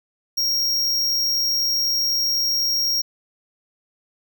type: tone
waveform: square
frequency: 5588 Hz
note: F8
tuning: in tune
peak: -19 dBFS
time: 0.37-3.02 s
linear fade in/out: 10 ms
effects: none